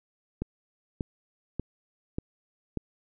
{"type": "click train", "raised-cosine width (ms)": 3, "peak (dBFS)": -17, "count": 5, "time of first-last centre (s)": [0.42, 2.773], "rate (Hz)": 1.7, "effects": []}